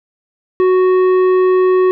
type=tone with tanh clipping; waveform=sine; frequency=370 Hz; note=F#4; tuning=in tune; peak=-10 dBFS; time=0.6-1.91 s; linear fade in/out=0 ms; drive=10 dB; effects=none